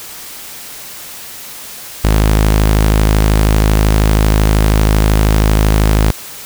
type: tone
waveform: sawtooth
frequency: 52.8 Hz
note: G#1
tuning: 29 cents sharp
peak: -4 dBFS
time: 2.04-6.11 s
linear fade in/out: 5 ms
effects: white hiss -30 dBFS RMS until 6.45 s